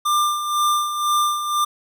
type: tone with tremolo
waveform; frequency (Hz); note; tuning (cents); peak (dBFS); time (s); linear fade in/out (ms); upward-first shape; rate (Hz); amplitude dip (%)
square; 1193; D6; +27; -16; 0.05-1.65; 10; sine; 2; 60
effects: none